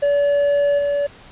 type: tone with level steps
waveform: triangle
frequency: 573 Hz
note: D5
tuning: 43 cents flat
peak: -12 / -15 dBFS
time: 0.02-1.07 s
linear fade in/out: 10 ms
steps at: 0.78 s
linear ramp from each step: 10 ms
effects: pink hiss -44 dBFS RMS until 1.31 s + resampled to 8000 Hz